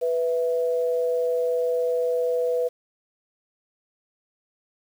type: tone pair together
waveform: sine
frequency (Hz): 493.9 / 659.3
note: B4 / E5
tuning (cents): 0 / 0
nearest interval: perfect fourth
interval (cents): 500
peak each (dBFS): -21 / -30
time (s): 0.01-2.69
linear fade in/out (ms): 20
effects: 8-bit